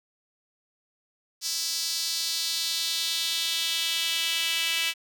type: tone with high-pass filter sweep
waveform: sawtooth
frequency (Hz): 329.6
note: E4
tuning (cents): 0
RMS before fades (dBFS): -28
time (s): 1.41-4.94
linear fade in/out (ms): 50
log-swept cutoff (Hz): 5100 to 2700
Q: 2.8
effects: none